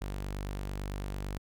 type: tone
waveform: sawtooth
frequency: 48.96 Hz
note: G1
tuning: 1 cent flat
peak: -31 dBFS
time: 0.01-1.38 s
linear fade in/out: 10 ms
effects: none